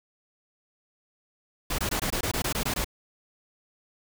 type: noise bursts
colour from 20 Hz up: pink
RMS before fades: -28 dBFS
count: 11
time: 1.7-2.845 s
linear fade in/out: 5 ms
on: 85 ms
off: 21 ms
effects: none